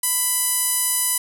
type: tone with band-pass filter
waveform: sawtooth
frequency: 996 Hz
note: B5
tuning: 14 cents sharp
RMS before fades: -21 dBFS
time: 0.03-1.18 s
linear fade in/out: 5 ms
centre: 11000 Hz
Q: 3
effects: none